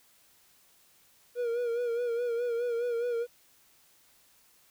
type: tone with vibrato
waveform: triangle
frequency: 475.5 Hz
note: A#4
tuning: 34 cents sharp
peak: -26 dBFS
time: 1.35-3.27 s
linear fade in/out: 50 ms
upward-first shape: sine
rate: 4.8 Hz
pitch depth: 53 cents each way
effects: white hiss -63 dBFS RMS until 4.7 s